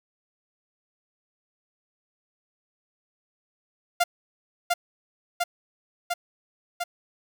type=tone with echo; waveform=sawtooth; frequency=698.5 Hz; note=F5; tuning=in tune; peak=-14 dBFS; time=4-4.04 s; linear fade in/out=10 ms; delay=700 ms; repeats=4; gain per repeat=-2 dB; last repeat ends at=6.84 s; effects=none